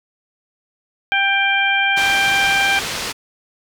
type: harmonic tone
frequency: 789 Hz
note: G5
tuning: 11 cents sharp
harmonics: 1 / 2 / 3 / 4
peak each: -21 / -18 / -18 / -23 dBFS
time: 1.12-2.79 s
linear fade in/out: 0 ms
type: low-pass noise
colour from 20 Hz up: white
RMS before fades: -25 dBFS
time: 1.96-3.13 s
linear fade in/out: 20 ms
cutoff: 5100 Hz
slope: 12 dB/octave
effects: none